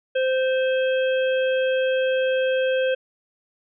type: harmonic tone with a mistuned harmonic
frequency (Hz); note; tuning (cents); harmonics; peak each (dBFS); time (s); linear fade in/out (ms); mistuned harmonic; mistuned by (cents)
520; C5; -11; 1 / 3 / 5 / 6; -19 / -29 / -33 / -35; 0.15-2.95; 10; 6; +54
effects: none